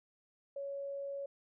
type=tone; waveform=sine; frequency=558 Hz; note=C#5; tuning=11 cents sharp; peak=-38 dBFS; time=0.56-1.26 s; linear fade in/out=5 ms; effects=none